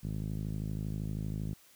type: tone with low-pass filter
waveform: 5% pulse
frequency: 52.7 Hz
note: G#1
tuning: 26 cents sharp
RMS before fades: -36 dBFS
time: 0.03-1.54 s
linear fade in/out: 10 ms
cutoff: 160 Hz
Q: 1.6
effects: white hiss -61 dBFS RMS until 1.75 s